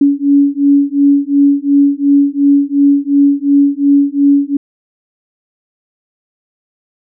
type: beating tone pair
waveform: sine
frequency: 281.1 / 283.9 Hz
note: C#4 / C#4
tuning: +24 / +41 cents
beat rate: 2.8 Hz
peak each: -10 dBFS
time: 0.01-4.57 s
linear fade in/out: 5 ms
effects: none